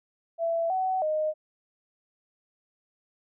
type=tone with pitch steps; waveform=sine; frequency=667 / 752 / 618 Hz; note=E5 / F#5 / D#5; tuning=+20 / +28 / -12 cents; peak=-24 dBFS; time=0.38-1.34 s; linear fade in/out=50 ms; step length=320 ms; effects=none

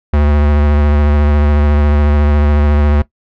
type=tone with vibrato; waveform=square; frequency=73.42 Hz; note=D2; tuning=in tune; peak=-9 dBFS; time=0.13-3.02 s; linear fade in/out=5 ms; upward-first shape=sine; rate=14 Hz; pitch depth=25 cents each way; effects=noise-tail reverb RT60 0.1 s tail -17 dB re dry + low-pass 2000 Hz 12 dB/octave

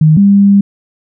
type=tone pair in turn; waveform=sine; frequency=155.56 / 199.88 Hz; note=D#3 / G3; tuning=0 / +34 cents; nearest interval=major third; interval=434 cents; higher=second; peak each=-3 dBFS; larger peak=neither; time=0.01-0.17 / 0.17-0.61 s; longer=second; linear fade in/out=5 ms; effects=none

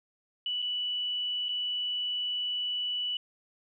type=tone with dropouts; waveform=sine; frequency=2960 Hz; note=F#7; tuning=in tune; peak=-29 dBFS; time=0.46-3.17 s; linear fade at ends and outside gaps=2 ms; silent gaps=0.62-0.624 / 1.485-1.49 s; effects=none

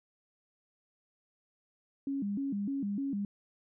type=tone with vibrato; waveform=sine; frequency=236.1 Hz; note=A#3; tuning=22 cents sharp; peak=-31 dBFS; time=2.07-3.25 s; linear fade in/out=2 ms; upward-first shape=square; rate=3.3 Hz; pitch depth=270 cents each way; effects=none

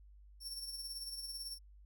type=tone with tremolo; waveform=sawtooth; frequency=5450 Hz; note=F8; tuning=43 cents flat; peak=-38 dBFS; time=0.4-1.59 s; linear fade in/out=50 ms; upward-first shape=sine; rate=18 Hz; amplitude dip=50%; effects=added 50 Hz sine -56 dBFS peak until 1.85 s

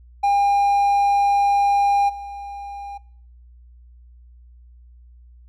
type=tone with level steps; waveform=triangle; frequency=805 Hz; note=G5; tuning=46 cents sharp; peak=-13 / -29 dBFS; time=0.23-2.98 s; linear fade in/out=10 ms; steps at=2.08 s; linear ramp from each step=20 ms; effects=noise-tail reverb RT60 0.7 s tail -23 dB re dry + added 60 Hz sine -44 dBFS peak until 5.48 s

